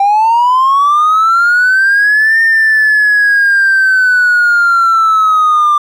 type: linear two-way sweep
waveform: triangle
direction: up then down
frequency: 784 to 1817 to 1183 Hz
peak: -3 dBFS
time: 0-5.78 s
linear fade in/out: 5 ms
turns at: 2.41 s
effects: tanh soft clip ceiling -2 dBFS